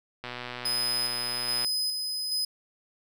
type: click train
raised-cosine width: 0.3 ms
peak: -20 dBFS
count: 174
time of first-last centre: 0.24-1.647 s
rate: 123 Hz
type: tone with tremolo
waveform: 40% pulse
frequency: 5030 Hz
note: D#8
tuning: 18 cents sharp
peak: -25 dBFS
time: 0.65-2.45 s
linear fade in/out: 5 ms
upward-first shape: square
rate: 1.2 Hz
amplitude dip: 35%
effects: none